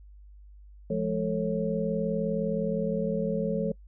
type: tone cluster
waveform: sine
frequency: 171.9 / 211.4 / 443.1 / 549 Hz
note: F3 / G#3 / A4 / C#5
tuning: -27 / +31 / +12 / -17 cents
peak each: -31 dBFS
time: 0.9-3.72 s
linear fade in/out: 5 ms
effects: noise-tail reverb RT60 0.1 s tail -24 dB re dry + added 50 Hz sine -47 dBFS peak until 3.87 s